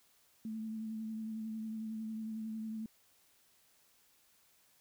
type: tone with vibrato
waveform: sine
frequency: 220 Hz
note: A3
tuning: in tune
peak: -38 dBFS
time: 0.45-2.86 s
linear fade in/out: 2 ms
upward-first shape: triangle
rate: 11 Hz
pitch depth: 28 cents each way
effects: white hiss -69 dBFS RMS until 4.8 s